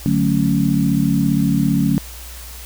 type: chord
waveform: sine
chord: D major seventh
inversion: none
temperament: equal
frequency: 146.83 / 185 / 220 / 277.2 Hz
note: D3 / F#3 / A3 / C#4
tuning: 0 / 0 / 0 / 0 cents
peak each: -19 dBFS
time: 0.06-1.98 s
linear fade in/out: 0 ms
effects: added 60 Hz sine -34 dBFS peak until 2.65 s + white hiss -37 dBFS RMS until 2.65 s